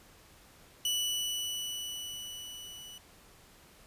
sawtooth tone with level ramp, 2960 Hz, F#7, in tune, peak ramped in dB -25 to -43 dBFS, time 0.85-2.98 s, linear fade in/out 2 ms, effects pink hiss -58 dBFS RMS until 3.86 s + resampled to 32000 Hz

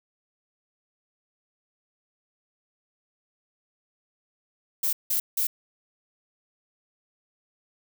violet noise bursts, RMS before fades -25 dBFS, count 3, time 4.83-5.47 s, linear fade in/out 5 ms, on 100 ms, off 170 ms, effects none

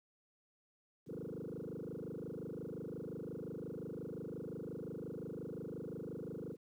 sine tone with frequency modulation, 311.1 Hz, D#4, in tune, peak -40 dBFS, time 1.06-6.57 s, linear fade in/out 50 ms, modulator 25.7 Hz, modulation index 7.1, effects tanh soft clip ceiling -39 dBFS + 12-bit

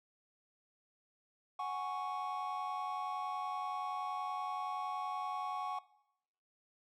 triangle chord, F# suspended second, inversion none, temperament equal, 740 / 830.6 / 1108.7 Hz, F#5 / G#5 / C#6, 0 / 0 / 0 cents, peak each -39 / -40 / -37 dBFS, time 1.59-5.79 s, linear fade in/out 5 ms, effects noise-tail reverb RT60 0.8 s tail -19 dB re dry + tanh soft clip ceiling -26 dBFS

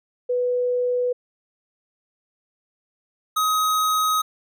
sine / square tone pair in turn, 493.9 / 1263 Hz, B4 / D#6, 0 / +26 cents, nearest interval octave + major third, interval 1626 cents, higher second, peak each -19 dBFS, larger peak neither, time 0.29-1.13 / 3.36-4.22 s, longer second, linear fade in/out 10 ms, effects none

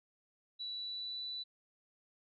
sine tone with pitch glide, 3940 to 3970 Hz, B7 to B7, -5 to +8 cents, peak -39 dBFS, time 0.59-1.44 s, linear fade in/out 20 ms, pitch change +13 cents, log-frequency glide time 0.72-1.22 s, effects none

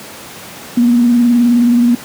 sine tone with vibrato, 239.6 Hz, A#3, 48 cents sharp, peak -6 dBFS, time 0.77-1.95 s, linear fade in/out 5 ms, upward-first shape triangle, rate 19 Hz, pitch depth 48 cents each way, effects pink hiss -31 dBFS RMS until 2.04 s + high-pass 150 Hz 12 dB/octave

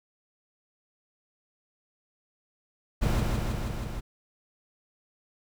brown noise with echo, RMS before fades -24 dBFS, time 3.01-3.21 s, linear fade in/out 20 ms, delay 160 ms, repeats 5, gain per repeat -2 dB, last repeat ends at 4.01 s, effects none

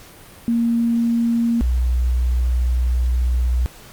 sine tone pair in turn, 233.1 / 61.57 Hz, A#3 / B1, 0 / -5 cents, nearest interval octave + major seventh, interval 2305 cents, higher first, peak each -15 dBFS, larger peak neither, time 0.48-1.61 / 1.61-3.66 s, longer second, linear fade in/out 0 ms, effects pink hiss -43 dBFS RMS until 3.92 s + Opus 48 kbps

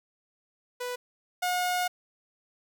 sawtooth tone pair in turn, 493.9 / 721.2 Hz, B4 / F#5, 0 / -45 cents, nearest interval perfect fifth, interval 655 cents, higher second, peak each -28 / -22 dBFS, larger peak second, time 0.8-0.96 / 1.42-1.88 s, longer second, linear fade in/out 10 ms, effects none

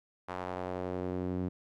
sawtooth tone with band-pass filter sweep, 91.1 Hz, F#2, 26 cents flat, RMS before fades -36 dBFS, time 0.28-1.49 s, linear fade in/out 10 ms, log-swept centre 1000 to 240 Hz, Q 1.3, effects none

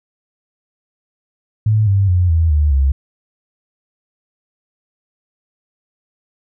sine tone with pitch steps, 108 / 98.47 / 89.77 / 81.85 / 74.62 / 68.04 Hz, A2 / G2 / F2 / E2 / D2 / C#2, -32 / +8 / +48 / -12 / +28 / -32 cents, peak -10 dBFS, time 1.66-2.92 s, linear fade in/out 5 ms, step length 210 ms, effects none

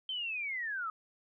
sine linear sweep, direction down, 3136 to 1244.5 Hz, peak -34 dBFS, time 0.09-0.9 s, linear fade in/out 2 ms, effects none

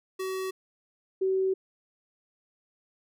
square / sine tone pair in turn, 377.9 / 380.3 Hz, F#4 / F#4, +37 / +48 cents, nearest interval unison, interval 11 cents, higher second, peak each -31 / -23 dBFS, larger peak second, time 0.19-0.51 / 1.21-1.54 s, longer second, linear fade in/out 10 ms, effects none

